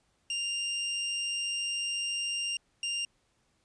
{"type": "tone bursts at uneven times", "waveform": "sawtooth", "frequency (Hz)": 2794, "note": "F7", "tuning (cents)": 0, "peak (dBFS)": -27, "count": 2, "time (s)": [[0.3, 2.57], [2.83, 3.05]], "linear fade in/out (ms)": 2, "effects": ["pink hiss -72 dBFS RMS until 3.64 s", "resampled to 22050 Hz"]}